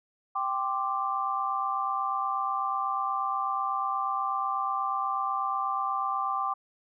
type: chord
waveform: sine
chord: G suspended fourth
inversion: none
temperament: equal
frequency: 784 / 1046.5 / 1174.7 Hz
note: G5 / C6 / D6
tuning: 0 / 0 / 0 cents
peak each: -32 / -33 / -29 dBFS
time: 0.35-6.54 s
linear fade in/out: 10 ms
effects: none